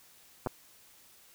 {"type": "clicks", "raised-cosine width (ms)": 1, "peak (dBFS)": -18, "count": 2, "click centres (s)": [0.463, 0.471], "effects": ["white hiss -59 dBFS RMS until 1.34 s"]}